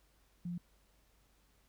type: tone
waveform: sine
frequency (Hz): 174.61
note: F3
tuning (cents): 0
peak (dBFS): -37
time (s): 0.45-0.58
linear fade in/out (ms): 5
effects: added 50 Hz sine -70 dBFS peak until 1.68 s + pink hiss -72 dBFS RMS until 1.68 s